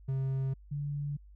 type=tone pair in turn; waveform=triangle / sine; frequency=133.7 / 144.42 Hz; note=C3 / D3; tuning=+38 / -29 cents; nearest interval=minor second; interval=133 cents; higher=second; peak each=-27 / -32 dBFS; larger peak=first; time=0.08-0.54 / 0.71-1.17 s; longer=neither; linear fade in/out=10 ms; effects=added 50 Hz sine -51 dBFS peak until 1.35 s